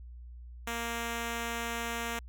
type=tone; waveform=5% pulse; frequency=233.1 Hz; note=A#3; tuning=in tune; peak=-22 dBFS; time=0.67-2.19 s; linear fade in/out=2 ms; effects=added 60 Hz sine -44 dBFS peak until 2.28 s